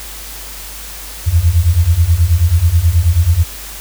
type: beating tone pair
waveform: sine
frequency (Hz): 79.4 / 88.7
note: D#2 / F2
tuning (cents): +36 / +27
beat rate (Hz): 9.3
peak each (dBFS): -12 / -10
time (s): 1.26-3.44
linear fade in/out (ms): 20
effects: added 50 Hz sine -32 dBFS peak until 3.8 s + white hiss -30 dBFS RMS until 3.8 s